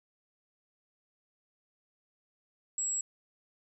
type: tone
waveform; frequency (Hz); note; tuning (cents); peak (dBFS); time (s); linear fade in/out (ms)
sine; 7700; B8; -45; -30; 2.78-3.01; 2
effects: 10-bit